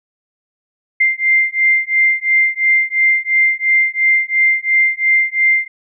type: beating tone pair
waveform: sine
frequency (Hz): 2093 / 2095.9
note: C7 / C7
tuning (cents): 0 / +2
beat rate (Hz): 2.9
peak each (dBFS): -14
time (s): 1-5.68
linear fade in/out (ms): 10
effects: none